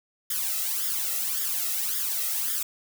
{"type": "noise with flanger", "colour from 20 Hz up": "blue", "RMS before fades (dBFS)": -28, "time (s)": [0.3, 2.63], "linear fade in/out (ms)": 5, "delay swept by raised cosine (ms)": [0.58, 1.56], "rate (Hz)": 1.8, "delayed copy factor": 0.85, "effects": []}